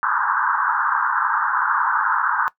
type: band-pass noise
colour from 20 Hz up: white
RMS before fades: -20 dBFS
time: 0.03-2.48 s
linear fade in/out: 0 ms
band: 870 to 1600 Hz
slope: 96 dB/octave
effects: noise-tail reverb RT60 0.1 s tail -18 dB re dry

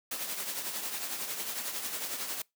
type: noise with tremolo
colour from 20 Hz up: white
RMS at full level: -34 dBFS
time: 0.11-2.42 s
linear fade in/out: 5 ms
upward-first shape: triangle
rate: 11 Hz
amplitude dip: 55%
effects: noise-tail reverb RT60 0.2 s tail -25 dB re dry + high-pass 200 Hz 12 dB/octave

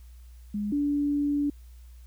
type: tone pair in turn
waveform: sine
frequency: 206.9 / 288.7 Hz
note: G#3 / D4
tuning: -6 / -30 cents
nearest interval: tritone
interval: 576 cents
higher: second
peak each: -27 / -23 dBFS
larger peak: second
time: 0.54-0.72 / 0.72-1.5 s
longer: second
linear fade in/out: 5 ms
effects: added 60 Hz sine -45 dBFS peak until 2.06 s + white hiss -64 dBFS RMS until 2.06 s

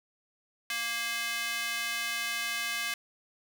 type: tone with high-pass filter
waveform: square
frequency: 233.1 Hz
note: A#3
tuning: in tune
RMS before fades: -33 dBFS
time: 0.7-2.94 s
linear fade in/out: 2 ms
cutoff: 2000 Hz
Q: 1.5
effects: none

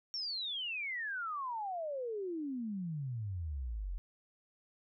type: exponential sweep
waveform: sine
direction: down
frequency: 5580 to 41.2 Hz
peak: -36 dBFS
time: 0.14-3.98 s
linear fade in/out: 0 ms
effects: none

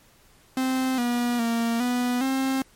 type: tone with pitch steps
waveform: 45% pulse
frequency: 260.2 / 241.4 / 231.6 / 246.2 / 265.9 Hz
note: C4 / B3 / A#3 / B3 / C4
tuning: -9 / -39 / -11 / -5 / +28 cents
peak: -22 dBFS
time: 0.57-2.62 s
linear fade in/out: 2 ms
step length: 410 ms
effects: pink hiss -57 dBFS RMS until 2.75 s + MP3 64 kbps

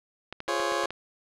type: clicks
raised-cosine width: 0.3 ms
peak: -20 dBFS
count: 7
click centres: 0.326 / 0.404 / 0.48 / 0.6 / 0.721 / 0.837 / 0.906 s
type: chord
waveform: 20% pulse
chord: Db major seventh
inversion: first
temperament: just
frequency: 346.5 / 415.8 / 519.7 / 554.4 Hz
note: F4 / Ab4 / C5 / Db5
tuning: -14 / +2 / -12 / 0 cents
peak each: -27 / -28 / -30 / -25 dBFS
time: 0.48-0.86 s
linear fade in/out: 5 ms
effects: low-pass 8000 Hz 12 dB/octave

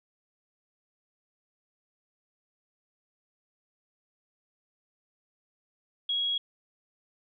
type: tone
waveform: sine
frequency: 3313 Hz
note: G#7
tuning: 5 cents flat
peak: -26 dBFS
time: 6.09-6.38 s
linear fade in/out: 5 ms
effects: none

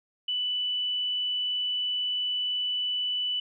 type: tone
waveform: sine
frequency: 2979 Hz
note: F#7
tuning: 11 cents sharp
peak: -26 dBFS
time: 0.28-3.4 s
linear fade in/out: 5 ms
effects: none

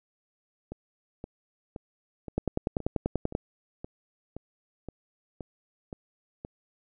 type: two click trains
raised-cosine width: 2 ms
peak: -13 / -24 dBFS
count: 11 / 12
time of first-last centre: 2.38-3.351 / 0.72-6.449 s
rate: 10.3 / 1.92 Hz
effects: none

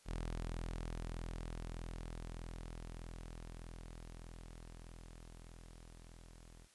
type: tone with level ramp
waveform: sawtooth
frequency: 41.62 Hz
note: E1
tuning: 17 cents sharp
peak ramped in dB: -35 to -52 dBFS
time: 0.05-6.68 s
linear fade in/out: 50 ms
effects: white hiss -67 dBFS RMS until 6.74 s + resampled to 24000 Hz

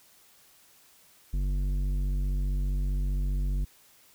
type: tone with tanh clipping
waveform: triangle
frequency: 47.59 Hz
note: F#1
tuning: 49 cents sharp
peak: -27 dBFS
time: 1.33-3.65 s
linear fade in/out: 10 ms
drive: 15 dB
effects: white hiss -59 dBFS RMS until 4.14 s

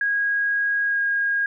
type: tone with pitch glide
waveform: sine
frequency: 1643 to 1630.7 Hz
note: G#6 to G#6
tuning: -19 to -32 cents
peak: -19 dBFS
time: 0.01-1.46 s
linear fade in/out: 2 ms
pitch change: -13 cents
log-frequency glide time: 0.85-0.99 s
effects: none

